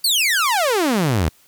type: exponential sweep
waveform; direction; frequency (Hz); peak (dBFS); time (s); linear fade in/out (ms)
sawtooth; down; 4699 to 70.4; -12; 0.04-1.29; 5
effects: white hiss -54 dBFS RMS until 1.47 s